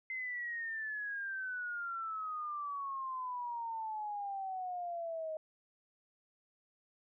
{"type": "exponential sweep", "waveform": "sine", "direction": "down", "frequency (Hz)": [2076, 623], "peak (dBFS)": -37, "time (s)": [0.1, 5.37], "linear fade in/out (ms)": 2, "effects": []}